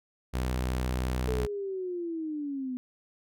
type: tone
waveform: sawtooth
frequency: 63 Hz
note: B1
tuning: 35 cents sharp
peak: -24 dBFS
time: 0.33-1.47 s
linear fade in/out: 20 ms
type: linear sweep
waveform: sine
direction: down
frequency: 440 to 247.6 Hz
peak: -31 dBFS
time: 1.28-2.77 s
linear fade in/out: 0 ms
effects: none